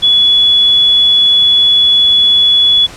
sine tone, 3403 Hz, G#7, 41 cents sharp, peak -5 dBFS, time 0.02-2.87 s, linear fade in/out 20 ms, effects pink hiss -32 dBFS RMS until 2.96 s + low-pass 8000 Hz 12 dB/octave

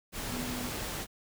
sine tone in noise, 246.9 Hz, B3, in tune, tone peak -37 dBFS, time 0.29-0.71 s, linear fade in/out 50 ms, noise pink, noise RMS -37 dBFS, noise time 0.12-1.07 s, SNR -3 dB, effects none

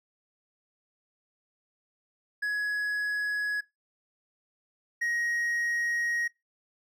triangle tone pair in turn, 1679 / 1884.6 Hz, G#6 / A#6, +18 / +18 cents, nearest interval major second, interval 200 cents, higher second, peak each -25 dBFS, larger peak neither, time 2.42-3.61 / 5.01-6.28 s, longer second, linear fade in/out 10 ms, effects noise-tail reverb RT60 0.2 s tail -22 dB re dry

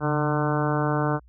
harmonic tone with a mistuned harmonic, 150 Hz, D3, 37 cents sharp, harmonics 1 / 2 / 3 / 4 / 5 / 6 / 7 / 8 / 9 / 10, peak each -25 / -28 / -30 / -31 / -32 / -33 / -33 / -34 / -35 / -35 dBFS, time 0-1.2 s, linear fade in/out 50 ms, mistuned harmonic 1, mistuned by -66 cents, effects added 60 Hz sine -50 dBFS peak until 1.28 s

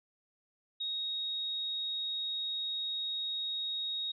sine tone, 3760 Hz, A#7, 14 cents sharp, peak -33 dBFS, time 0.8-4.12 s, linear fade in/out 10 ms, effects none

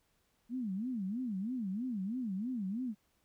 sine tone with vibrato, 220 Hz, A3, in tune, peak -34 dBFS, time 0.49-2.95 s, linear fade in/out 50 ms, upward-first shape sine, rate 3.1 Hz, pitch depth 290 cents each way, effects pink hiss -75 dBFS RMS until 3.24 s

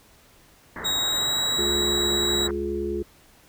white low-pass noise, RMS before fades -35 dBFS, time 0.76-2.51 s, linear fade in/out 2 ms, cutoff 2000 Hz, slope 96 dB/octave
35% pulse tone with pitch glide, 3799 to 3865 Hz, A#7 to B7, +32 to -38 cents, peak -21 dBFS, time 0.84-2.48 s, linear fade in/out 20 ms, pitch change +30 cents, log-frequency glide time 1.01-1.41 s
harmonic tone, 70.3 Hz, C#2, 25 cents sharp, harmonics 1 / 3 / 5 / 6, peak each -34 / -34 / -27 / -31 dBFS, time 1.58-3.03 s, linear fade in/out 10 ms
effects pink hiss -55 dBFS RMS until 3.48 s

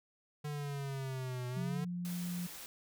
square exponential two-way sweep, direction down then up, 149.4 to 123.5 to 149.4 Hz, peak -38 dBFS, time 0.44-1.85 s, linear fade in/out 10 ms, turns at 1.48 s
sine tone with pitch glide, 177.6 to 176.17 Hz, F3 to F3, +29 to +15 cents, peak -36 dBFS, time 1.56-2.47 s, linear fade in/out 10 ms, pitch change -14 cents, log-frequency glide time 1.72-1.99 s
white noise, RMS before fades -48 dBFS, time 2.05-2.66 s, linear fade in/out 0 ms
effects none

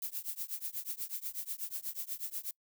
violet noise with tremolo, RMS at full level -36 dBFS, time 0.02-2.51 s, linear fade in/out 2 ms, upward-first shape triangle, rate 8.2 Hz, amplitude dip 100%, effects noise-tail reverb RT60 0.1 s tail -26 dB re dry

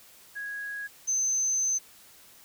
sine tone pair in turn, 1657 / 6181 Hz, G#6 / G8, -4 / -25 cents, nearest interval octave + major seventh, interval 2279 cents, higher second, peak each -33 / -24 dBFS, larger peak second, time 0.35-0.88 / 1.07-1.79 s, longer second, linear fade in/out 20 ms, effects white hiss -54 dBFS RMS until 2.44 s

